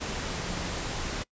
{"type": "tone in noise", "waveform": "sine", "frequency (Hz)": 176.3, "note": "F3", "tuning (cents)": 17, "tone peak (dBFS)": -40, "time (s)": [0.29, 0.75], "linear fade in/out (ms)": 20, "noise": "pink", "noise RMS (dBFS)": -33, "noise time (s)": [0, 1.24], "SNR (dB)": -10, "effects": ["noise-tail reverb RT60 0.1 s tail -23 dB re dry", "resampled to 16000 Hz"]}